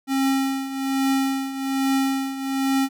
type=tone with tremolo; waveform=square; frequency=269.5 Hz; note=C#4; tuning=49 cents flat; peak=-18 dBFS; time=0.07-2.89 s; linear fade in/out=50 ms; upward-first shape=triangle; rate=1.2 Hz; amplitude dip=75%; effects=none